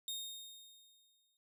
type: tone with exponential decay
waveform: sawtooth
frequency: 3700 Hz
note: A#7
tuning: 14 cents flat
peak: -35 dBFS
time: 0.08-1.37 s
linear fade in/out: 1 ms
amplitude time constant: 280 ms
effects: none